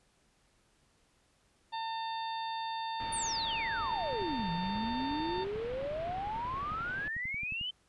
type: harmonic tone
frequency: 900 Hz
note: A5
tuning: 39 cents sharp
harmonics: 1 / 2 / 3 / 4 / 5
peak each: -35 / -48 / -51 / -44 / -50 dBFS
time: 1.72-5.45 s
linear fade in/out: 20 ms
type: low-pass noise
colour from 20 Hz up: pink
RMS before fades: -46 dBFS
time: 3-7.08 s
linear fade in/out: 0 ms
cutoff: 3300 Hz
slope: 24 dB/octave
type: exponential two-way sweep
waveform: sine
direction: down then up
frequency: 9820 to 164.81 to 3104 Hz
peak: -34 dBFS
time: 3.12-7.71 s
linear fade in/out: 10 ms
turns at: 4.51 s
type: click train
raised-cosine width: 5 ms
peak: -34 dBFS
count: 40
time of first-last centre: 4.13-7.612 s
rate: 11.2 Hz
effects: pink hiss -70 dBFS RMS until 7.88 s + resampled to 24000 Hz